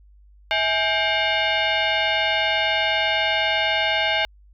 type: tone with frequency modulation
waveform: sine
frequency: 648 Hz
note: E5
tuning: 30 cents flat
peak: -18 dBFS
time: 0.51-4.25 s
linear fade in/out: 0 ms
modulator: 742 Hz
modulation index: 3.9
effects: added 50 Hz sine -48 dBFS peak until 4.53 s